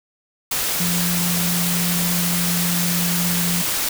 sine tone in noise, 174.61 Hz, F3, in tune, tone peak -21 dBFS, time 0.8-3.62 s, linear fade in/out 5 ms, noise white, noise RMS -22 dBFS, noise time 0.51-3.89 s, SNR -2 dB, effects none

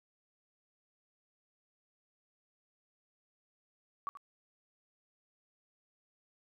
sine tone with echo, 1135 Hz, C#6, 41 cents sharp, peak -34 dBFS, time 4.07-4.09 s, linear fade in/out 0 ms, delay 82 ms, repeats 1, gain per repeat -12 dB, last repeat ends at 4.172 s, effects none

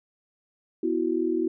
sine chord, B suspended fourth, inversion none, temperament equal, 246.9 / 329.6 / 370 Hz, B3 / E4 / F#4, 0 / 0 / 0 cents, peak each -31 / -25 / -27 dBFS, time 0.83-1.48 s, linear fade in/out 5 ms, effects none

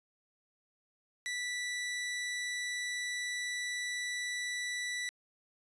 sawtooth tone, 1966 Hz, B6, 8 cents flat, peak -31 dBFS, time 1.26-5.09 s, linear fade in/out 0 ms, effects resampled to 22050 Hz

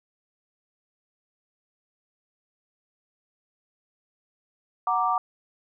sine chord, Gb augmented, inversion none, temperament equal, 740 / 932.3 / 1174.7 Hz, Gb5 / Bb5 / D6, 0 / 0 / 0 cents, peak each -26 / -27 / -24 dBFS, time 4.87-5.18 s, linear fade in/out 2 ms, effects none

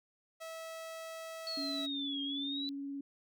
sawtooth tone, 650 Hz, E5, 24 cents flat, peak -39 dBFS, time 0.4-1.87 s, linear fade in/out 20 ms
sine linear two-way sweep, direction down then up, 4435 to 3210 to 3998 Hz, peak -37 dBFS, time 1.47-2.69 s, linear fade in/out 0 ms, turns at 2.22 s
sine tone with vibrato, 279.2 Hz, C#4, 13 cents sharp, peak -38 dBFS, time 1.57-3.01 s, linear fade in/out 5 ms, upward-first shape sine, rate 19 Hz, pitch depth 12 cents each way
effects none

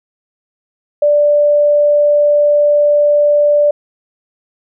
sine tone, 587.3 Hz, D5, in tune, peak -7 dBFS, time 1.02-3.71 s, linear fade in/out 5 ms, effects none

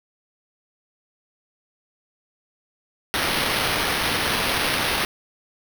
white noise with sample-and-hold, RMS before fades -23 dBFS, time 3.14-5.05 s, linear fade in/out 0 ms, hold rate 7350 Hz, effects none

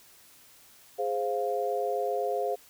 sine chord, F minor, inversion first, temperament equal, 415.3 / 523.3 / 698.5 Hz, Ab4 / C5 / F5, 0 / 0 / 0 cents, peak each -31 dBFS, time 0.98-2.56 s, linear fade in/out 20 ms, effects white hiss -56 dBFS RMS until 2.69 s

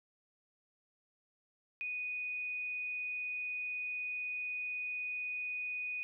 sine tone, 2481 Hz, D#7, 6 cents flat, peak -36 dBFS, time 1.81-6.03 s, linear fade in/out 0 ms, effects none

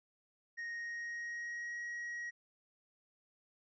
triangle tone with pitch glide, 1864.7 to 1899.5 Hz, A#6 to A#6, 0 to +32 cents, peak -38 dBFS, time 0.57-2.31 s, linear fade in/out 20 ms, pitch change +32 cents, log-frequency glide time 0.69-1.8 s, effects resampled to 16000 Hz

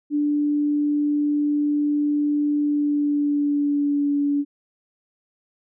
sine tone with pitch glide, 293.7 to 286.7 Hz, D4 to D4, 0 to -42 cents, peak -18 dBFS, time 0.1-4.45 s, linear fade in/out 50 ms, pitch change -42 cents, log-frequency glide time 2.59-4.13 s, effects none

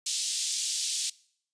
white band-pass noise, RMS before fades -31 dBFS, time 0.06-1.1 s, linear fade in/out 5 ms, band 3400 to 8400 Hz, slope 24 dB/octave, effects noise-tail reverb RT60 0.6 s tail -22 dB re dry + resampled to 22050 Hz

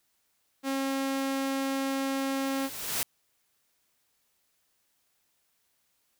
sawtooth tone, 270.7 Hz, C#4, 41 cents flat, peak -24 dBFS, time 0.63-2.7 s, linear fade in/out 50 ms
white noise with exponential growth, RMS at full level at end -28 dBFS, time 2.06-3.03 s, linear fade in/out 0 ms, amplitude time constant 210 ms
effects white hiss -73 dBFS RMS until 6.19 s

